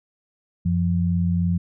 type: tone pair together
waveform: sine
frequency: 90.54 / 173.8 Hz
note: F#2 / F3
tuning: -37 / -8 cents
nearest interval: major seventh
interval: 1129 cents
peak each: -22 / -20 dBFS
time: 0.65-1.58 s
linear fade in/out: 10 ms
effects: none